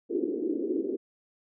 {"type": "band-pass noise", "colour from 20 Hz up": "pink", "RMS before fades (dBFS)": -30, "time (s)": [0.09, 0.97], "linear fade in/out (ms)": 20, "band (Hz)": [280, 410], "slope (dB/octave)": 48, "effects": []}